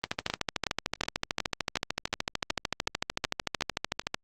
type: two click trains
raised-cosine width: 0.2 ms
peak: -10 / -11 dBFS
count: 56 / 10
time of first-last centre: 0.04-4.144 / 0.3-3.609 s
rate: 13.4 / 2.72 Hz
effects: Opus 24 kbps